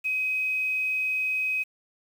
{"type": "tone with quantisation", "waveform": "sine", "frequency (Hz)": 2527, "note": "D#7", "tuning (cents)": 26, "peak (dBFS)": -24, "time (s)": [0.04, 1.64], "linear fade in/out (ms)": 20, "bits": 8, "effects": []}